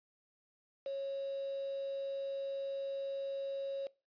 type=tone with quantisation; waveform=sine; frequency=549 Hz; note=C#5; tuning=17 cents flat; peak=-36 dBFS; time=0.86-3.87 s; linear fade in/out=2 ms; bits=8; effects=noise-tail reverb RT60 0.3 s tail -22 dB re dry + resampled to 11025 Hz